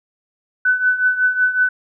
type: tone with tremolo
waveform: sine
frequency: 1502 Hz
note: F#6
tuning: 26 cents sharp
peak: -10 dBFS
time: 0.65-1.69 s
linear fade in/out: 5 ms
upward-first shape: triangle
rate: 5.4 Hz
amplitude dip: 80%
effects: none